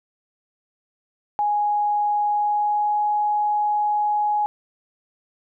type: tone with pitch glide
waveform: sine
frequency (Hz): 830.6 to 836.4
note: G#5 to G#5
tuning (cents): 0 to +12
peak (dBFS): -18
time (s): 1.39-4.46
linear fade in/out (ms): 0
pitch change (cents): +12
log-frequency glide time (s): 2.25-3.04
effects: none